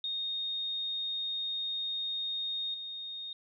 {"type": "tone with level steps", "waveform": "sine", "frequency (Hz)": 3700, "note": "A#7", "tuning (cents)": -14, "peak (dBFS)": [-32, -38], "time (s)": [0.04, 3.33], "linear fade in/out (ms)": 2, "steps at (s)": 2.74, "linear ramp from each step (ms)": 2, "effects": []}